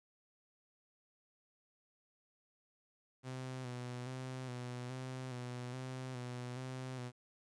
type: tone with vibrato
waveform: sawtooth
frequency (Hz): 126.5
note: B2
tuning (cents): +42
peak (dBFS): -38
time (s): 3.23-7.12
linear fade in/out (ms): 50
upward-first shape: square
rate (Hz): 1.2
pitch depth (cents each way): 37
effects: resampled to 22050 Hz + 12-bit